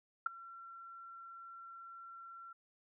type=tone with ADSR envelope; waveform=sine; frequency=1359 Hz; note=F6; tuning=48 cents flat; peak=-26 dBFS; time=0.26-2.53 s; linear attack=5 ms; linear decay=8 ms; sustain=-23 dB; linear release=7 ms; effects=none